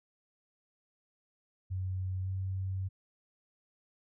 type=tone with pitch glide; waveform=sine; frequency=93.3 to 94.88 Hz; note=F#2 to F#2; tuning=+15 to +44 cents; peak=-32 dBFS; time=1.7-2.89 s; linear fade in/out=20 ms; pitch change=+29 cents; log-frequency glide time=2.22-2.29 s; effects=none